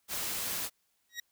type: noise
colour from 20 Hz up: white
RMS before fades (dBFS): -35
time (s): 0.08-0.7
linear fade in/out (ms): 50
type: tone with exponential growth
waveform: 20% pulse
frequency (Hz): 1900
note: A#6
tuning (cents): +33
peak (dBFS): -28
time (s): 1.09-1.2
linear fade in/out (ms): 5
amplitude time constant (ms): 22
effects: white hiss -75 dBFS RMS until 1.31 s